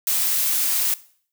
blue noise, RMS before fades -21 dBFS, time 0.07-0.94 s, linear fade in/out 2 ms, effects noise-tail reverb RT60 0.5 s tail -18 dB re dry

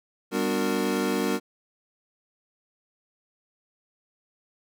square tone cluster, 197.3 / 247.7 / 295.9 / 365.7 / 461.3 Hz, G3 / B3 / D4 / F#4 / A#4, +11 / +5 / +13 / -20 / -18 cents, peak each -31 dBFS, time 0.31-1.4 s, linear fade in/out 50 ms, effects none

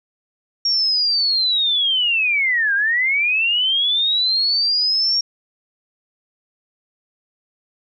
sine linear two-way sweep, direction down then up, 5588 to 1568 to 5588 Hz, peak -15 dBFS, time 0.65-5.21 s, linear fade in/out 5 ms, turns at 2.74 s, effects none

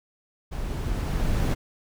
brown noise with level ramp, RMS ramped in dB -31 to -22 dBFS, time 0.51-1.55 s, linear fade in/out 20 ms, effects none

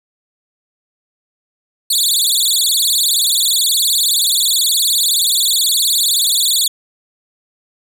20% pulse tone with vibrato, 3923 Hz, B7, 12 cents flat, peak -6 dBFS, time 1.9-6.68 s, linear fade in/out 5 ms, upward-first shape sine, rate 19 Hz, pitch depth 260 cents each way, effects none

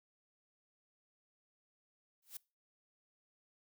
blue noise with exponential growth, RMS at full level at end -42 dBFS, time 2.22-2.37 s, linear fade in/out 5 ms, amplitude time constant 32 ms, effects noise-tail reverb RT60 0.3 s tail -23 dB re dry

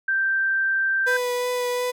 sine tone, 1568 Hz, G6, in tune, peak -19 dBFS, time 0.08-1.17 s, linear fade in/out 5 ms
35% pulse tone with vibrato, 493.9 Hz, B4, in tune, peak -21 dBFS, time 1.06-1.92 s, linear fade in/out 20 ms, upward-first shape triangle, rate 2.8 Hz, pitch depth 13 cents each way
effects none

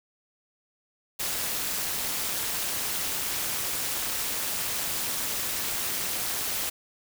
white noise with amplitude modulation, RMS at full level -27 dBFS, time 1.19-6.7 s, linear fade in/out 10 ms, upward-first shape sine, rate 217 Hz, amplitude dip 65%, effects none

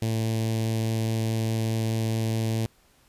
sawtooth tone with notch filter, 111.9 Hz, A2, 30 cents sharp, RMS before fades -26 dBFS, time 0.02-2.66 s, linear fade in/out 0 ms, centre 1300 Hz, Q 0.68, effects pink hiss -61 dBFS RMS until 3.08 s + resampled to 32000 Hz

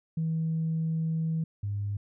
sine tone pair in turn, 161.4 / 101.68 Hz, E3 / G#2, -36 / -36 cents, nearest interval minor sixth, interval 800 cents, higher first, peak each -25 / -28 dBFS, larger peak first, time 0.17-1.44 / 1.63-1.97 s, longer first, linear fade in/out 5 ms, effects tanh soft clip ceiling -22 dBFS

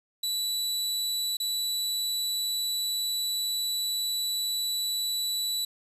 sawtooth tone with dropouts, 3951 Hz, B7, in tune, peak -24 dBFS, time 0.23-5.65 s, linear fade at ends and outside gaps 5 ms, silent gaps 1.37-1.4 s, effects resampled to 32000 Hz + 9-bit

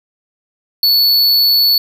square tone, 4435 Hz, C#8, in tune, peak -9 dBFS, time 0.83-1.78 s, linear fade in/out 2 ms, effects none

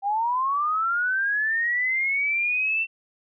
sine linear sweep, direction up, 779 to 2700 Hz, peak -21 dBFS, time 0.02-2.87 s, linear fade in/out 50 ms, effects none

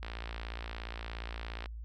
click train, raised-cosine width 0.3 ms, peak -25 dBFS, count 94, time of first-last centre 0.03-1.659 s, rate 57.1 Hz, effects added 56 Hz sine -40 dBFS peak until 1.84 s

